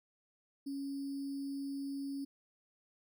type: tone with sample-and-hold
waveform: sine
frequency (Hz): 277.2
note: C#4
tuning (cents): 0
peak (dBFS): -37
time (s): 0.66-2.25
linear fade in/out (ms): 10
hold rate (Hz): 4900
effects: none